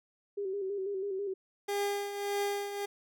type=tone with vibrato; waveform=sine; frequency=392 Hz; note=G4; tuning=in tune; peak=-32 dBFS; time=0.37-1.34 s; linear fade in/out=10 ms; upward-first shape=square; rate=6.1 Hz; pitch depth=53 cents each way
type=tone with tremolo; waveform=30% pulse; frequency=404.5 Hz; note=G#4; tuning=46 cents flat; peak=-26 dBFS; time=1.68-2.86 s; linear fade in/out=10 ms; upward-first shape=triangle; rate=1.7 Hz; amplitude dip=65%
effects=none